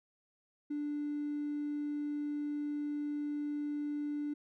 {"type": "tone with hard clipping", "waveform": "triangle", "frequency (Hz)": 293.7, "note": "D4", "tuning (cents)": 0, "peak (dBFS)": -34, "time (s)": [0.7, 4.34], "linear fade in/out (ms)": 10, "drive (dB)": 3, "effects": []}